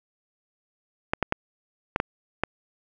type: clicks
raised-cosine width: 0.5 ms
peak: -7 dBFS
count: 6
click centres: 1.135 / 1.227 / 1.324 / 1.961 / 2.001 / 2.436 s
effects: none